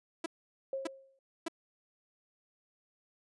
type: tone bursts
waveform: sawtooth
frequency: 329.6 Hz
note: E4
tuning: in tune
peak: -29 dBFS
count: 3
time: 0.24-1.483 s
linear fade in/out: 5 ms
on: 21 ms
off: 590 ms
type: tone with exponential decay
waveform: sine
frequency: 538 Hz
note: C5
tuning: 48 cents sharp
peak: -31 dBFS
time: 0.73-1.19 s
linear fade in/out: 2 ms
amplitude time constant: 99 ms
effects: resampled to 24000 Hz